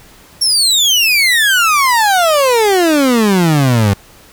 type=exponential sweep; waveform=30% pulse; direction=down; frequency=5588 to 95.8 Hz; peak=-6 dBFS; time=0.41-3.94 s; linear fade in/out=10 ms; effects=pink hiss -42 dBFS RMS until 4.32 s